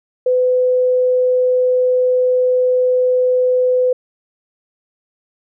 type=tone; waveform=sine; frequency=504 Hz; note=B4; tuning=35 cents sharp; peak=-11 dBFS; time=0.26-3.93 s; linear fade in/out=5 ms; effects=none